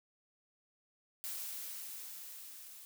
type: noise with level ramp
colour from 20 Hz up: blue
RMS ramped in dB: -41 to -53 dBFS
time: 1.24-2.85 s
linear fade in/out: 0 ms
effects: none